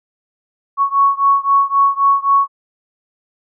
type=beating tone pair; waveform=sine; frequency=1108.7 / 1112.5 Hz; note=C#6 / C#6; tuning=0 / +6 cents; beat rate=3.8 Hz; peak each=-13 / -14 dBFS; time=0.77-2.48 s; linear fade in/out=50 ms; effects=none